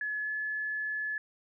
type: tone with pitch glide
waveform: sine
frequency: 1705 to 1716.9 Hz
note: G#6 to A6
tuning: +45 to -43 cents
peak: -31 dBFS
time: 0.01-1.18 s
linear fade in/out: 2 ms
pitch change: +12 cents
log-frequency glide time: 0.21-0.29 s
effects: none